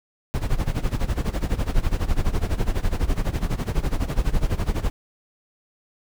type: noise with tremolo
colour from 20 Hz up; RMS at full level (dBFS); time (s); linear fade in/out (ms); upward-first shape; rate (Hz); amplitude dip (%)
brown; -19; 0.34-4.9; 0; sine; 12; 85
effects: none